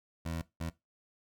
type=tone bursts at uneven times; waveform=20% pulse; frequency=82.41 Hz; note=E2; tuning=in tune; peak=-30 dBFS; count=2; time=0.25-0.42 / 0.6-0.7 s; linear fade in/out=10 ms; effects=noise-tail reverb RT60 0.2 s tail -18 dB re dry